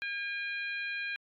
harmonic tone, 809 Hz, G#5, 46 cents flat, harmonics 2 / 3 / 4 / 5, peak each -36 / -37 / -48 / -47 dBFS, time 0.02-1.16 s, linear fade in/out 0 ms, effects AAC 48 kbps

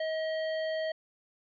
sine tone with hard clipping, 635 Hz, D#5, 35 cents sharp, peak -32 dBFS, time 0-0.92 s, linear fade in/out 5 ms, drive 18 dB, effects resampled to 11025 Hz

